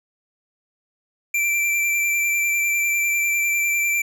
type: tone with vibrato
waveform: square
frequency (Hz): 2349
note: D7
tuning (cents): 0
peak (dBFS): -19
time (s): 1.34-4.02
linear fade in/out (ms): 5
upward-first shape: sine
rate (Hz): 10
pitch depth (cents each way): 18
effects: none